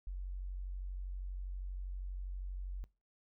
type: tone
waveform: sine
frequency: 46.25 Hz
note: F#1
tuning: in tune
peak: -38 dBFS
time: 0.07-2.84 s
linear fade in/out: 0 ms
effects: noise-tail reverb RT60 0.3 s tail -23 dB re dry